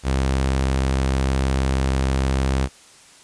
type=tone with vibrato; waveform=sawtooth; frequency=66.4 Hz; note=C2; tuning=26 cents sharp; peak=-14 dBFS; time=0.03-2.69 s; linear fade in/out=50 ms; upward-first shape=sine; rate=19 Hz; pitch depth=36 cents each way; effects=white hiss -48 dBFS RMS until 3.23 s + resampled to 22050 Hz

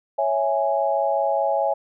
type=chord; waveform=sine; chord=C# minor; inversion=none; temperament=equal; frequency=554.4 / 659.3 / 830.6 Hz; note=C#5 / E5 / G#5; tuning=0 / 0 / 0 cents; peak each=-23 dBFS; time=0.18-1.74 s; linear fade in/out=10 ms; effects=none

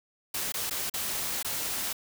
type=noise with dropouts; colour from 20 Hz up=white; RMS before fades=-32 dBFS; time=0.34-1.93 s; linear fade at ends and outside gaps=5 ms; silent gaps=0.522-0.54 / 0.698-0.708 / 0.898-0.938 / 1.428-1.446 s; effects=none

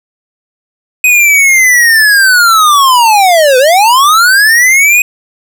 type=linear two-way sweep; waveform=square; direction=down then up; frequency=2519 to 493.9 to 2519 Hz; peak=-4 dBFS; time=1.04-5.02 s; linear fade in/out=2 ms; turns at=3.58 s; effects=none

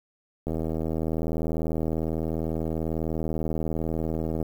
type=click train; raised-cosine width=2 ms; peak=-16 dBFS; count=318; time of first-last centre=0.47-4.428 s; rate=80.1 Hz; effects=8-bit

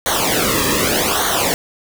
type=noise with flanger; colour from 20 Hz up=pink; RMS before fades=-17 dBFS; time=0.06-1.54 s; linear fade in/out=0 ms; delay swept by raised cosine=0.39 to 1.39 ms; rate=0.84 Hz; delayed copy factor=-0.85; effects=none

